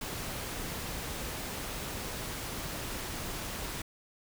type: noise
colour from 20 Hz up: pink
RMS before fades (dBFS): -38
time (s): 0.01-3.82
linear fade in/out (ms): 5
effects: none